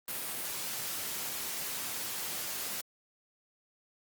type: high-pass noise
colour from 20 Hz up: white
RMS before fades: -37 dBFS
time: 0.08-2.81 s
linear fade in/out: 2 ms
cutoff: 100 Hz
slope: 12 dB/octave
effects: Opus 32 kbps